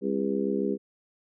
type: harmonic tone with a mistuned harmonic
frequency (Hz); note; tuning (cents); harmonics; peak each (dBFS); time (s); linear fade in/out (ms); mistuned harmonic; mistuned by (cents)
67.3; C2; +49; 3 / 4 / 5 / 6 / 7; -30 / -31 / -33 / -29 / -35; 0.01-0.78; 50; 7; +65
effects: none